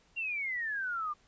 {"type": "exponential sweep", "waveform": "sine", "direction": "down", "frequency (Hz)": [2794, 1174.7], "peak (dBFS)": -32, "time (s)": [0.16, 1.14], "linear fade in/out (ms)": 20, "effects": ["pink hiss -66 dBFS RMS until 1.27 s", "resampled to 16000 Hz"]}